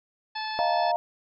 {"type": "harmonic tone", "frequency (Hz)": 869, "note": "A5", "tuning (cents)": -22, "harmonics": [1, 2, 3, 4, 5, 6], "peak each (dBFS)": [-32, -37, -41, -41, -38, -42], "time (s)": [0.35, 0.92], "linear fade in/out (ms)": 10}
{"type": "chord", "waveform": "sine", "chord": "Eb suspended second", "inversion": "none", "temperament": "equal", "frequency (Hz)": [622.3, 698.5, 932.3], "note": ["Eb5", "F5", "Bb5"], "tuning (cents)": [0, 0, 0], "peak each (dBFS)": [-29, -24, -28], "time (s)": [0.59, 0.96], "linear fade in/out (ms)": 0}
{"effects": []}